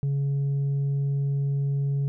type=tone with tanh clipping; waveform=sine; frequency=139.8 Hz; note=C#3; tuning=15 cents sharp; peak=-23 dBFS; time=0.03-2.08 s; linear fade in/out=0 ms; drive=2 dB; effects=none